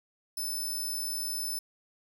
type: tone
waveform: 10% pulse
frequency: 5274 Hz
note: E8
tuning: in tune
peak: -26 dBFS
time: 0.37-1.59 s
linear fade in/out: 5 ms
effects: none